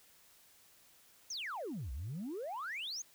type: exponential two-way sweep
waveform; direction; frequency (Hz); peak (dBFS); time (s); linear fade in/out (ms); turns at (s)
sine; down then up; 6730 to 58.7 to 6730; -37; 1.3-3.02; 5; 1.92
effects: tanh soft clip ceiling -36 dBFS + white hiss -64 dBFS RMS until 3.14 s